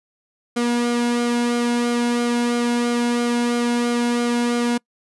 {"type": "tone with flanger", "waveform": "sawtooth", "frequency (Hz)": 239.4, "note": "A#3", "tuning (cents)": 46, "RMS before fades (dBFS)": -20, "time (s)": [0.56, 4.78], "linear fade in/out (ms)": 10, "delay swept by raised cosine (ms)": [1.1, 1.64], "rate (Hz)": 3, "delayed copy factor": -0.55, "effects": ["noise-tail reverb RT60 0.1 s tail -26 dB re dry", "resampled to 24000 Hz"]}